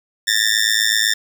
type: tone with amplitude modulation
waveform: 15% pulse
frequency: 1791 Hz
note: A6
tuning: 30 cents sharp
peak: -4 dBFS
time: 0.27-1.14 s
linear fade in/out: 10 ms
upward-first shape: sine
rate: 108 Hz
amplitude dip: 100%
effects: none